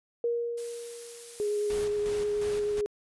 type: tone with exponential decay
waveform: sine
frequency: 471.7 Hz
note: A#4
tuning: 20 cents sharp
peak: -24 dBFS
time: 0.24-1.95 s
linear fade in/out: 2 ms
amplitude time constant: 370 ms
type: noise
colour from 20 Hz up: blue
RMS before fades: -43 dBFS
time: 0.57-1.85 s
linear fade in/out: 10 ms
type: tone with vibrato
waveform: sine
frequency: 415.3 Hz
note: G#4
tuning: in tune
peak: -26 dBFS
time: 1.4-2.86 s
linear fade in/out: 0 ms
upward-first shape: sine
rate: 9.5 Hz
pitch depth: 10 cents each way
type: noise with tremolo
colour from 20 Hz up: pink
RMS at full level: -41 dBFS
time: 1.7-2.81 s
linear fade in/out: 0 ms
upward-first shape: square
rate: 2.8 Hz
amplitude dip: 50%
effects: resampled to 24000 Hz